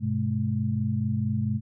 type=tone cluster; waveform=sine; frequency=101.8 / 126.2 / 213.3 Hz; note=G#2 / B2 / G#3; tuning=-34 / +38 / +46 cents; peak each=-28 dBFS; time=0-1.61 s; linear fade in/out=50 ms; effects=none